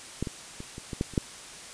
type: clicks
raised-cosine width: 3 ms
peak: -15 / -20 / -25 / -26 / -21 / -13 / -29 / -10 dBFS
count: 8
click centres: 0.226 / 0.272 / 0.604 / 0.781 / 0.932 / 1.011 / 1.137 / 1.178 s
effects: white hiss -44 dBFS RMS until 1.73 s + resampled to 22050 Hz